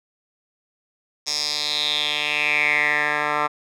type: tone with band-pass filter sweep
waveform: 10% pulse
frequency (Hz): 148.9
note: D3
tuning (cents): +24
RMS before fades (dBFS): -22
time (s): 1.26-3.48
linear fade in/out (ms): 20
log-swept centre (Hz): 5600 to 1300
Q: 5.5
effects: none